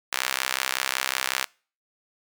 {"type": "tone with high-pass filter", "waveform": "sawtooth", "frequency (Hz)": 65.41, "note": "C2", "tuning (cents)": 0, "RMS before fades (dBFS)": -28, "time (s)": [0.12, 1.45], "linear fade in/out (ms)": 10, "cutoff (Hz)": 1600, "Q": 0.82, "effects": ["noise-tail reverb RT60 0.4 s tail -25 dB re dry"]}